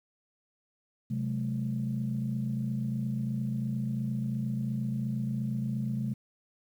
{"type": "tone cluster", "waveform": "sine", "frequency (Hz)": [130.9, 185.3, 213.8], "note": ["C3", "F#3", "A3"], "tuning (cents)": [1, 3, -49], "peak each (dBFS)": [-31, -38, -32], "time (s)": [1.1, 6.14], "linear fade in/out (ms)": 10, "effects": ["tanh soft clip ceiling -21 dBFS", "10-bit"]}